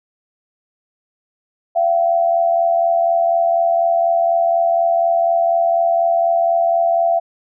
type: tone pair together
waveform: sine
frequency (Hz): 679 / 763.1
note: F5 / G5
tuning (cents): -49 / -47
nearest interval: major second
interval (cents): 202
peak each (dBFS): -13 / -20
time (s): 1.75-7.2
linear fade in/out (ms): 20
effects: none